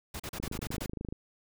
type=noise bursts; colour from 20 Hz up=pink; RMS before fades=-39 dBFS; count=8; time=0.14-0.862 s; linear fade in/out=5 ms; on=57 ms; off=38 ms
type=click train; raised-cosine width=3 ms; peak=-24 dBFS; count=20; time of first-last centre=0.4-1.125 s; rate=26.2 Hz
effects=none